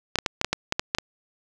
clicks, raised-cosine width 0.2 ms, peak -5 dBFS, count 10, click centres 0.157 / 0.187 / 0.262 / 0.414 / 0.446 / 0.53 / 0.724 / 0.795 / 0.949 / 0.985 s, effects none

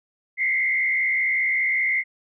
sine tone with frequency modulation, 2093 Hz, C7, in tune, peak -19 dBFS, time 0.37-2.04 s, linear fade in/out 50 ms, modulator 65.1 Hz, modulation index 1.3, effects none

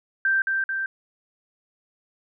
sine tone with echo, 1568 Hz, G6, in tune, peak -18 dBFS, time 0.25-0.42 s, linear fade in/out 2 ms, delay 220 ms, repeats 2, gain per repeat -3 dB, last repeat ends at 0.86 s, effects none

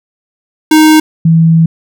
square / sine tone pair in turn, 311.1 / 163.66 Hz, D#4 / E3, 0 / -12 cents, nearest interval major seventh, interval 1112 cents, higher first, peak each -3 dBFS, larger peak neither, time 0.71-1 / 1.25-1.66 s, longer second, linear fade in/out 5 ms, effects none

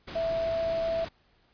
sine tone in noise, 660 Hz, E5, 2 cents sharp, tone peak -26 dBFS, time 0.15-1.05 s, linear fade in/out 10 ms, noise pink, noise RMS -40 dBFS, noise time 0.07-1.09 s, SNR +11 dB, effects pink hiss -66 dBFS RMS until 1.53 s + resampled to 11025 Hz

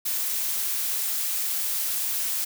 blue noise, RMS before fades -27 dBFS, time 0.05-2.45 s, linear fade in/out 10 ms, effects none

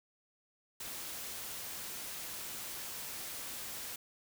white noise, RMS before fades -43 dBFS, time 0.8-3.96 s, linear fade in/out 5 ms, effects none

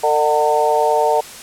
harmonic tone with a mistuned harmonic, 150.8 Hz, D3, 46 cents sharp, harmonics 3 / 4 / 5 / 6, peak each -18 / -18 / -18 / -18 dBFS, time 0.03-1.21 s, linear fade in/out 10 ms, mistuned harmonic 5, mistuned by -21 cents, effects white hiss -35 dBFS RMS until 1.42 s + low-pass 11000 Hz 12 dB/octave

